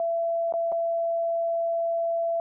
sine tone with dropouts, 671 Hz, E5, 31 cents sharp, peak -23 dBFS, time 0-2.4 s, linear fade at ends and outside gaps 1 ms, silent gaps 0.524-0.538 / 0.719-0.723 s, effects none

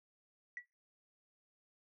sine tone with exponential decay, 1947 Hz, B6, 25 cents flat, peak -37 dBFS, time 0.57-0.66 s, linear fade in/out 1 ms, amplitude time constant 18 ms, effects noise-tail reverb RT60 0.3 s tail -26 dB re dry + tanh soft clip ceiling -34 dBFS

